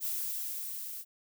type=noise with level ramp; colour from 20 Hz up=violet; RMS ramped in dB=-33 to -42 dBFS; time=0-1.05 s; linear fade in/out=50 ms; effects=none